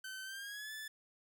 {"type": "tone with pitch glide", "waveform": "sawtooth", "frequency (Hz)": [1534, 1741.9], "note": ["G6", "A6"], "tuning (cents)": [-38, -18], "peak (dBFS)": -40, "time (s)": [0.04, 0.88], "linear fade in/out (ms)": 5, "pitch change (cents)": 220, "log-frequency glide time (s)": [0.24, 0.72], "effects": []}